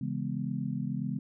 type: chord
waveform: sine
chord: C# minor seventh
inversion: none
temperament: just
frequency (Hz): 138.59 / 166.31 / 207.9 / 249.5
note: C#3 / E3 / G#3 / B3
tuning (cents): 0 / +16 / +2 / +18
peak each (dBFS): -35 / -37 / -35 / -37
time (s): 0.01-1.19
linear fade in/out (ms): 5
effects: none